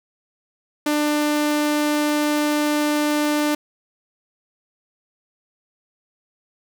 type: tone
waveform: sawtooth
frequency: 297.7 Hz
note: D4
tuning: 24 cents sharp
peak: -14 dBFS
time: 0.86-3.55 s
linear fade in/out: 5 ms
effects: none